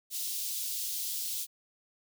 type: high-pass noise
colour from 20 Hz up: white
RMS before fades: -35 dBFS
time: 0.1-1.47 s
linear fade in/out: 50 ms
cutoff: 3400 Hz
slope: 24 dB/octave
effects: none